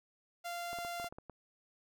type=tone; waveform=sawtooth; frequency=693 Hz; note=F5; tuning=14 cents flat; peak=-35 dBFS; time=0.44-1.09 s; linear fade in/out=20 ms
type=clicks; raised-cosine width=1 ms; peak=-33 dBFS; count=8; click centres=0.731 / 0.787 / 0.849 / 0.999 / 1.044 / 1.125 / 1.185 / 1.297 s
effects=none